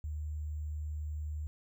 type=tone with sample-and-hold; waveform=sine; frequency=75.9 Hz; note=D#2; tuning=42 cents flat; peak=-35 dBFS; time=0.04-1.47 s; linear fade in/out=0 ms; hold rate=7350 Hz; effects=none